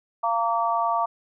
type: harmonic tone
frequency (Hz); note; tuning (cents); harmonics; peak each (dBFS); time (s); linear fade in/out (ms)
230.2; A#3; -22; 3 / 4 / 5; -25 / -25 / -25; 0.23-1.06; 10
effects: none